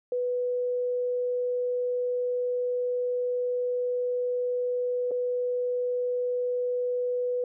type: tone with dropouts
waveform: sine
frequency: 493.9 Hz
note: B4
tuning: in tune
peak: -25 dBFS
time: 0.12-7.44 s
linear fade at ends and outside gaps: 2 ms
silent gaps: 5.11-5.115 s
effects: none